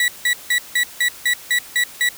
35% pulse tone bursts, 1947 Hz, B6, 25 cents flat, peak -13 dBFS, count 9, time 0-2.089 s, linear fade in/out 2 ms, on 81 ms, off 170 ms, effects white hiss -39 dBFS RMS until 2.17 s

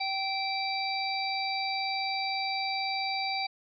harmonic tone, 777 Hz, G5, 16 cents flat, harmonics 1 / 3 / 5 / 6, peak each -32 / -34 / -39 / -35 dBFS, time 0-3.47 s, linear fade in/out 10 ms, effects none

